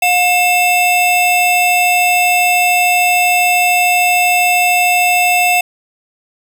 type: tone pair together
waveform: square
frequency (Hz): 718 / 2657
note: F5 / E7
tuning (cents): +48 / +13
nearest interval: octave + major seventh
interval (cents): 2265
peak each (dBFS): -13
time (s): 0.02-5.61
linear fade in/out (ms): 5
effects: none